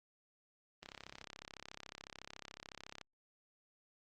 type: click train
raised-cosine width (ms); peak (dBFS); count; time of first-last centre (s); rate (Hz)
0.2; -30; 75; 0.83-3.013; 33.9
effects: Opus 32 kbps